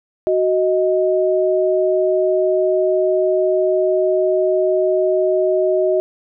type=tone pair together; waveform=sine; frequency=372.2 / 626 Hz; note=F#4 / D#5; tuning=+10 / +10 cents; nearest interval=major sixth; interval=900 cents; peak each=-16 dBFS; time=0.27-6 s; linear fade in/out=0 ms; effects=none

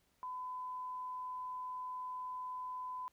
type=tone; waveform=sine; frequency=1008 Hz; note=B5; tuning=35 cents sharp; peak=-40 dBFS; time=0.23-3.08 s; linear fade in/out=0 ms; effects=pink hiss -75 dBFS RMS until 3.12 s

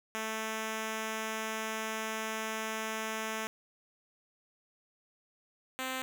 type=tone pair in turn; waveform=5% pulse; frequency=220 / 259.9 Hz; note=A3 / C4; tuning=0 / -11 cents; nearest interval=minor third; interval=289 cents; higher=second; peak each=-23 dBFS; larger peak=neither; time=0.15-3.47 / 5.79-6.02 s; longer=first; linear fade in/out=0 ms; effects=none

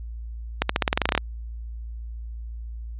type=accelerating click train; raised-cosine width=0.3 ms; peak=-3 dBFS; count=13; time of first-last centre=0.62-1.177 s; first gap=74 ms; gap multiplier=0.91; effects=added 57 Hz sine -32 dBFS peak until 2.99 s + resampled to 8000 Hz

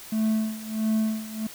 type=tone with tremolo; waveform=triangle; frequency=218.7 Hz; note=A3; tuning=10 cents flat; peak=-18 dBFS; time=0.12-1.47 s; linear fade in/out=5 ms; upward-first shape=sine; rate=1.5 Hz; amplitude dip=85%; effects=white hiss -43 dBFS RMS until 1.54 s

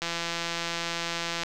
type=click train; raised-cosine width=0.2 ms; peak=-13 dBFS; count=240; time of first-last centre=0.02-1.434 s; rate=169 Hz; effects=none

